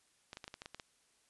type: clicks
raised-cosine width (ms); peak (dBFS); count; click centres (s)
0.2; -28; 9; 0.331 / 0.371 / 0.442 / 0.479 / 0.541 / 0.619 / 0.659 / 0.746 / 0.798
effects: white hiss -72 dBFS RMS until 1.29 s + resampled to 24000 Hz